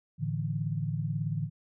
sine chord, A suspended fourth, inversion none, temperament just, 110 / 146.67 / 165 Hz, A2 / D3 / E3, 0 / -2 / +2 cents, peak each -34 / -32 / -34 dBFS, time 0.18-1.5 s, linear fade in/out 50 ms, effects none

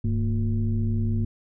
sine tone with frequency modulation, 100.6 Hz, G2, 45 cents sharp, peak -21 dBFS, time 0.04-1.25 s, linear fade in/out 5 ms, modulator 128 Hz, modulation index 0.93, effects none

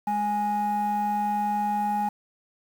sine tone pair together, 207.7 / 830.6 Hz, G#3 / G#5, 0 / 0 cents, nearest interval 2 octaves, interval 2400 cents, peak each -28 / -22 dBFS, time 0.07-2.09 s, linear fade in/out 5 ms, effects tanh soft clip ceiling -20 dBFS + 8-bit

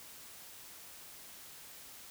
silence, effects white hiss -52 dBFS RMS until 2.1 s

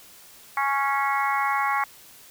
harmonic tone with a mistuned harmonic, 277.2 Hz, C#4, in tune, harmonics 3 / 4 / 5 / 6 / 7 / 8, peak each -26 / -25 / -31 / -34 / -31 / -31 dBFS, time 0.57-1.84 s, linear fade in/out 2 ms, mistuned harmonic 8, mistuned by -25 cents, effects white hiss -49 dBFS RMS until 2.3 s

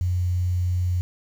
sine tone with quantisation, 89.7 Hz, F2, 47 cents sharp, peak -20 dBFS, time 0.01-1.01 s, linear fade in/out 0 ms, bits 8, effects none

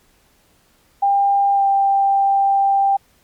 sine tone with pitch glide, 798 to 789.3 Hz, G5 to G5, +31 to +12 cents, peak -12 dBFS, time 1.02-2.97 s, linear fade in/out 10 ms, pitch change -19 cents, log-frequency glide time 1.54-1.63 s, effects pink hiss -57 dBFS RMS until 3.23 s + MP3 96 kbps

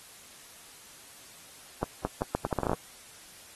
accelerating click train, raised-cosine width 1 ms, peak -14 dBFS, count 12, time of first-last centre 1.83-2.733 s, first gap 220 ms, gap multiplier 0.77, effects white hiss -51 dBFS RMS until 3.55 s + AAC 32 kbps

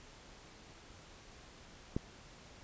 click, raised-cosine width 3 ms, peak -20 dBFS, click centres 1.965 s, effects pink hiss -56 dBFS RMS until 2.63 s + resampled to 16000 Hz

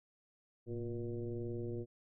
sine tone with frequency modulation, 233.1 Hz, A#3, in tune, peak -37 dBFS, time 0.66-1.86 s, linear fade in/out 50 ms, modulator 122 Hz, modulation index 1.8, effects none

